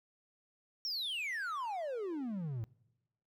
triangle exponential sweep, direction down, 5630 to 106 Hz, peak -34 dBFS, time 0.85-2.64 s, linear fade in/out 0 ms, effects noise-tail reverb RT60 1.0 s tail -23 dB re dry

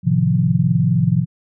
sine chord, F dominant seventh, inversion first, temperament equal, 110 / 130.81 / 155.56 / 174.61 Hz, A2 / C3 / Eb3 / F3, 0 / 0 / 0 / 0 cents, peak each -21 / -18 / -19 / -17 dBFS, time 0.03-1.26 s, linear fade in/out 50 ms, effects none

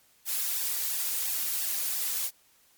blue noise with flanger, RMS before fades -30 dBFS, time 0.25-2.31 s, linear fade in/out 50 ms, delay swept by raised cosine 1.1 to 4.2 ms, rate 2.9 Hz, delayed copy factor +0.8, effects white hiss -63 dBFS RMS until 2.77 s + MP3 96 kbps

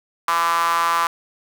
sawtooth tone with high-pass filter, 168.2 Hz, E3, 35 cents sharp, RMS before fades -19 dBFS, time 0.28-1.07 s, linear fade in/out 2 ms, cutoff 1100 Hz, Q 7.4, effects none

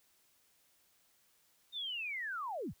sine linear sweep, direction down, 3685 to 30.83 Hz, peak -37 dBFS, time 1.72-2.74 s, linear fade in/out 50 ms, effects white hiss -71 dBFS RMS until 2.8 s

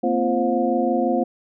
sine tone cluster, 230.9 / 256.9 / 344.4 / 526 / 714 Hz, A#3 / C4 / F4 / C5 / F5, -16 / -32 / -24 / +9 / +38 cents, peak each -24 dBFS, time 0.03-1.24 s, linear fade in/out 10 ms, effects none

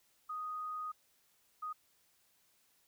sine tone bursts at uneven times, 1244.5 Hz, D#6, in tune, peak -38 dBFS, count 2, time 0.29-0.92 / 1.62-1.73 s, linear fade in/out 10 ms, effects white hiss -72 dBFS RMS until 2.87 s

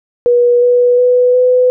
sine tone with pitch steps, 483.9 / 489.8 / 495.8 / 501.8 Hz, B4 / B4 / B4 / B4, -35 / -14 / +7 / +28 cents, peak -6 dBFS, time 0.26-1.7 s, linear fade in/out 0 ms, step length 360 ms, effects none

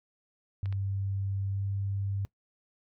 sine tone with pitch glide, 98 to 98.85 Hz, G2 to G2, 0 to +15 cents, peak -29 dBFS, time 0.63-2.25 s, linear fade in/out 0 ms, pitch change +15 cents, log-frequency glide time 1.51-1.63 s
clicks, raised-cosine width 0.3 ms, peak -31 dBFS, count 2, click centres 0.658 / 0.726 s
effects noise-tail reverb RT60 0.1 s tail -21 dB re dry

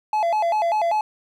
triangle tone with vibrato, 762 Hz, G5, 49 cents flat, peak -16 dBFS, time 0.13-1.01 s, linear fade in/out 2 ms, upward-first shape square, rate 5.1 Hz, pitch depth 200 cents each way, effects none

